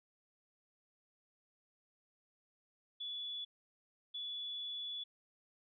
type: tone bursts at uneven times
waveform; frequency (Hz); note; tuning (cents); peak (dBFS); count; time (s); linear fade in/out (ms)
sine; 3429; A7; -45; -40; 2; 3-3.45 / 4.14-5.04; 10
effects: none